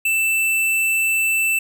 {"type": "tone", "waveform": "square", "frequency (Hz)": 2657, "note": "E7", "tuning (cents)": 13, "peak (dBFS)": -17, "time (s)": [0.05, 1.59], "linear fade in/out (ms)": 5, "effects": []}